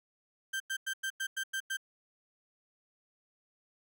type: tone bursts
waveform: 35% pulse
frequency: 1568 Hz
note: G6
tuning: in tune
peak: -31 dBFS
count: 8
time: 0.53-1.771 s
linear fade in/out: 10 ms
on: 72 ms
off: 95 ms
effects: none